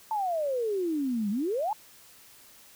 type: exponential two-way sweep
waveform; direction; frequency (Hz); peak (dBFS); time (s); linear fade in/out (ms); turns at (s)
sine; down then up; 899 to 196 to 899; -26; 0.11-1.73; 2; 1.3
effects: white hiss -54 dBFS RMS until 2.75 s